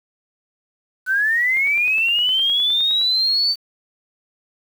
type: linear sweep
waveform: sine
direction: up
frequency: 1487 to 4587 Hz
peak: -15 dBFS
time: 1.06-3.56 s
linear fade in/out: 50 ms
type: click train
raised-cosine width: 0.3 ms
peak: -21 dBFS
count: 15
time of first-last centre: 1.57-3.013 s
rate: 9.7 Hz
effects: 7-bit